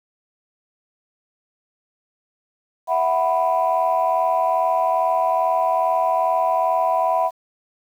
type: chord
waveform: sine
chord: E suspended second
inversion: none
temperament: just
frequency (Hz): 659.3 / 741.7 / 988.9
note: E5 / F#5 / B5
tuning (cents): 0 / +4 / +2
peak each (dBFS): -20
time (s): 2.87-7.31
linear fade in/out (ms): 50
effects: tanh soft clip ceiling -9 dBFS + 8-bit